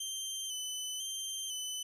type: tone with vibrato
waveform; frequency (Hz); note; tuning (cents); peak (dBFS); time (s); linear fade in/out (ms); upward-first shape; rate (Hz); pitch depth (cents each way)
20% pulse; 3080; G7; -31; -31; 0-1.83; 5; square; 1; 36
effects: resampled to 32000 Hz